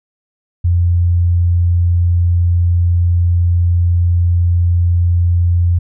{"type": "tone", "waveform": "sine", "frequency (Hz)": 87, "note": "F2", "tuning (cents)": -6, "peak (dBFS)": -9, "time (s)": [0.64, 5.79], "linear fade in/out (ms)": 10, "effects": []}